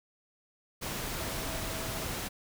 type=tone in noise; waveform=sine; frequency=650 Hz; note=E5; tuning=24 cents flat; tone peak=-45 dBFS; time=1.18-2.05 s; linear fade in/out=20 ms; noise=pink; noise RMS=-36 dBFS; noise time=0.81-2.29 s; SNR=-12 dB; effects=none